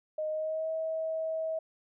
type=tone with pitch glide; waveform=sine; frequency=619 to 641.6 Hz; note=D#5 to E5; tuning=-9 to -47 cents; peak=-30 dBFS; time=0.18-1.59 s; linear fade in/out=5 ms; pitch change=+62 cents; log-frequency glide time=0.29-0.7 s; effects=none